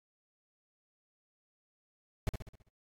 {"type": "noise with echo", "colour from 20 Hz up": "brown", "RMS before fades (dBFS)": -30, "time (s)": [2.27, 2.29], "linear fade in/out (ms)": 0, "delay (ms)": 66, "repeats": 6, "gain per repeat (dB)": -6, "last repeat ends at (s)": 2.686, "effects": ["AAC 64 kbps"]}